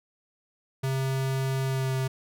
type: tone with pitch glide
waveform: square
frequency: 133.4 to 131.72 Hz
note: C3 to C3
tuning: +34 to +12 cents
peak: -26 dBFS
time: 0.83-2.08 s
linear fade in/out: 10 ms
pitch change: -22 cents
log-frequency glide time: 1.65-1.95 s
effects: none